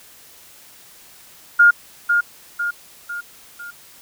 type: tone with echo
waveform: sine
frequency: 1417 Hz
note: F6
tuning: 25 cents sharp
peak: -7 dBFS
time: 1.59-1.71 s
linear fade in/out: 10 ms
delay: 500 ms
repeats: 4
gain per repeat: -6 dB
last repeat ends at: 3.71 s
effects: white hiss -46 dBFS RMS until 4.01 s